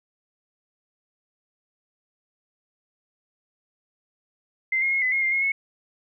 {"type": "tone with pitch steps", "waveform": "sine", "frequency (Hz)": [2078, 2146, 2160, 2017, 2152, 2104, 2158, 2192], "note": ["C7", "C7", "C#7", "B6", "C7", "C7", "C#7", "C#7"], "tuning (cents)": [-12, 43, -45, 36, 48, 9, -47, -20], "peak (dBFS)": -20, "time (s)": [4.72, 5.52], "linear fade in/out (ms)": 5, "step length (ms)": 100, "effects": []}